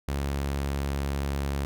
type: tone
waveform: sawtooth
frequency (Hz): 69.8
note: C#2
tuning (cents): +13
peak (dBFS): -23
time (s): 0.08-1.65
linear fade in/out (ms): 0
effects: none